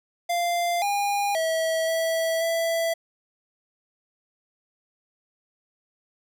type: tone with pitch steps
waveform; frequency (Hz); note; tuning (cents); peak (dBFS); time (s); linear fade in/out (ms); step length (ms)
square; 694 / 810 / 648 / 654 / 663; F5 / G#5 / E5 / E5 / E5; -11 / -43 / -30 / -14 / +10; -23; 0.29-2.94; 10; 530
effects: none